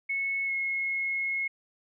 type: tone with pitch glide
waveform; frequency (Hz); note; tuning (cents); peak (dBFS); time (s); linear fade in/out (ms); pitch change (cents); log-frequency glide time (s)
sine; 2198 to 2169; C#7 to C#7; -15 to -38; -27; 0.09-1.48; 10; -23; 0.45-0.52
effects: none